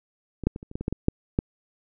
clicks, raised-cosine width 3 ms, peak -20 / -7 / -21 / -27 / -28 / -17 / -19 / -12 / -14 / -6 / -8 dBFS, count 11, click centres 0.437 / 0.47 / 0.561 / 0.629 / 0.714 / 0.755 / 0.81 / 0.881 / 0.926 / 1.084 / 1.389 s, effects none

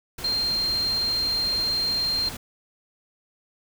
sine tone in noise, 4186 Hz, C8, in tune, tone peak -22 dBFS, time 0.24-2.29 s, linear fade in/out 5 ms, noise pink, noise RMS -36 dBFS, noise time 0.18-2.37 s, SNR +11 dB, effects none

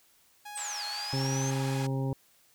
sawtooth tone, 830.6 Hz, G#5, in tune, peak -37 dBFS, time 0.45-1.86 s, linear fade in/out 10 ms
sine linear two-way sweep, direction down then up, 8500 to 4186 to 6410 Hz, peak -35 dBFS, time 0.55-1.51 s, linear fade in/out 10 ms, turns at 0.85 s
pink band-pass noise, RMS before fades -43 dBFS, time 0.57-1.87 s, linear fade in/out 5 ms, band 800 to 9100 Hz, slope 24 dB/octave
harmonic tone, 134.2 Hz, C3, 44 cents sharp, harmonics 1 / 2 / 3 / 4 / 6 / 7, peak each -29 / -35 / -39 / -41 / -45 / -46 dBFS, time 1.13-2.13 s, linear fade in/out 2 ms
effects white hiss -64 dBFS RMS until 2.54 s

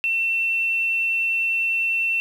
sine tone with quantisation, 2695 Hz, E7, 38 cents sharp, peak -19 dBFS, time 0.04-2.2 s, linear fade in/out 0 ms, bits 8, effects none

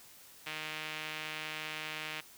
sawtooth tone with band-pass filter, 155 Hz, D#3, 6 cents flat, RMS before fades -41 dBFS, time 0.46-2.21 s, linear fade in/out 10 ms, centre 2600 Hz, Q 1.9, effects white hiss -56 dBFS RMS until 2.37 s

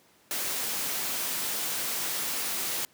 white noise, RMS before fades -31 dBFS, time 0.31-2.85 s, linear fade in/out 0 ms, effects pink hiss -61 dBFS RMS until 2.93 s + high-pass 150 Hz 12 dB/octave

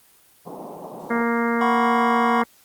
white band-pass noise, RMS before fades -36 dBFS, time 0.45-1.23 s, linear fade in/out 20 ms, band 150 to 970 Hz, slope 48 dB/octave
harmonic tone, 233.7 Hz, A#3, 5 cents sharp, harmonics 1 / 2 / 3 / 4 / 5 / 6 / 7 / 8 / 9, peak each -22 / -25 / -33 / -29 / -29 / -30 / -33 / -34 / -33 dBFS, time 1.1-2.44 s, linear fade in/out 10 ms
triangle chord, F# suspended fourth, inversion none, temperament just, 740 / 986.7 / 1110 Hz, F#5 / B5 / C#6, 0 / -2 / +2 cents, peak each -22 / -22 / -22 dBFS, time 1.61-2.42 s, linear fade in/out 2 ms
effects white hiss -55 dBFS RMS until 2.64 s + Opus 32 kbps

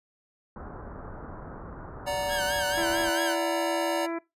pink low-pass noise, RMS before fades -41 dBFS, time 0.56-3.1 s, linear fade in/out 2 ms, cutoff 1500 Hz, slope 48 dB/octave
square chord, D augmented, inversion none, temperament equal with one note detuned, 581.3 / 740 / 932.3 Hz, D5 / F#5 / A#5, -18 / 0 / 0 cents, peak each -30 / -35 / -34 dBFS, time 2.06-4.07 s, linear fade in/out 20 ms
sawtooth tone with vibrato, 1568 Hz, G6, in tune, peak -26 dBFS, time 2.28-3.36 s, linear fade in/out 50 ms, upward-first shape sine, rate 4.5 Hz, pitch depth 98 cents each way
harmonic tone, 333.7 Hz, E4, 21 cents sharp, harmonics 1 / 2 / 3 / 4 / 5 / 6 / 7, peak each -30 / -36 / -40 / -42 / -44 / -46 / -47 dBFS, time 2.77-4.19 s, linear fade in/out 10 ms
effects noise-tail reverb RT60 0.2 s tail -21 dB re dry + resampled to 32000 Hz

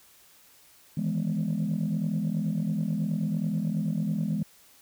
sine chord, E major seventh, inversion third, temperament equal, 155.56 / 164.81 / 207.7 / 246.9 Hz, D#3 / E3 / G#3 / B3, 0 / 0 / 0 / 0 cents, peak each -33 / -28 / -28 / -34 dBFS, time 0.97-4.43 s, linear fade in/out 5 ms, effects tanh soft clip ceiling -20 dBFS + white hiss -57 dBFS RMS until 4.81 s

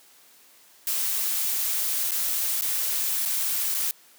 blue noise with dropouts, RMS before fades -26 dBFS, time 0.87-3.91 s, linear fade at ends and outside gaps 1 ms, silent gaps 2.11-2.117 / 2.611-2.62 / 3.253-3.258 / 3.743-3.747 s, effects white hiss -55 dBFS RMS until 4.18 s + high-pass 200 Hz 12 dB/octave

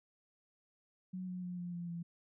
sine tone with pitch steps, 184.5 / 181.54 / 178.63 / 175.76 / 172.94 / 170.17 Hz, F#3 / F#3 / F3 / F3 / F3 / F3, -5 / -33 / +39 / +11 / -17 / -45 cents, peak -39 dBFS, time 1.13-2.03 s, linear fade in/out 10 ms, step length 150 ms, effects none

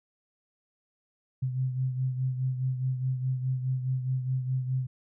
sine beating tone pair, 128.8 / 133.6 Hz, C3 / C3, -27 / +36 cents, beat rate 4.8 Hz, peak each -27 / -35 dBFS, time 1.42-4.87 s, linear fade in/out 10 ms, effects none

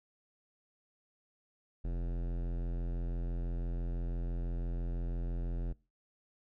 sine tone with hard clipping, 43 Hz, F1, 26 cents flat, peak -35 dBFS, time 1.84-5.73 s, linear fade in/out 10 ms, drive 18 dB, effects noise-tail reverb RT60 0.3 s tail -23 dB re dry

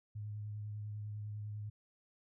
sine tone with vibrato, 105.1 Hz, G#2, 21 cents sharp, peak -40 dBFS, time 0.15-1.7 s, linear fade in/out 10 ms, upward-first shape sine, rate 10 Hz, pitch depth 20 cents each way, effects none

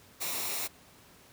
white noise with comb filter, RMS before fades -34 dBFS, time 0.2-0.68 s, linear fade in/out 20 ms, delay 0.63 ms, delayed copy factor -0.5, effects pink hiss -57 dBFS RMS until 1.32 s + high-pass 60 Hz 12 dB/octave

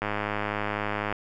click train, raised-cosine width 0.5 ms, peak -13 dBFS, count 116, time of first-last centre 0.02-1.126 s, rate 104 Hz, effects none

